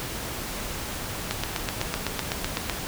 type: click train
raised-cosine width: 0.2 ms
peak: -8 dBFS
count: 12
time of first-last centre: 1.31-2.697 s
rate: 7.93 Hz
effects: pink hiss -33 dBFS RMS until 2.87 s